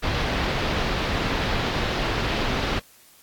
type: low-pass noise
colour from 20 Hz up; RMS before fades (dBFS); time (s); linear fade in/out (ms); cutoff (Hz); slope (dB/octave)
pink; -25; 0.02-2.8; 20; 4400; 24
effects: white hiss -53 dBFS RMS until 3.22 s + AAC 64 kbps